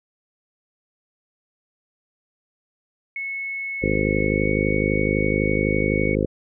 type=tone with pitch glide; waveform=sine; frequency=2197 to 2226 Hz; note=C#7 to C#7; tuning=-16 to +7 cents; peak=-26 dBFS; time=3.16-6.15 s; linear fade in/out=2 ms; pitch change=+23 cents; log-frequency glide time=4.24-4.5 s
type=harmonic tone; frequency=51.91 Hz; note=G#1; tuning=in tune; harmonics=1 / 2 / 3 / 4 / 5 / 6 / 7 / 8 / 9 / 10; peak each=-28 / -28 / -28 / -28 / -28 / -28 / -28 / -28 / -28 / -28 dBFS; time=3.82-6.26 s; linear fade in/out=10 ms
effects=none